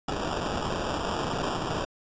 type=noise with sample-and-hold; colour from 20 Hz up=blue; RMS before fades=-30 dBFS; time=0.08-1.85 s; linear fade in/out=5 ms; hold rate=2100 Hz; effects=resampled to 16000 Hz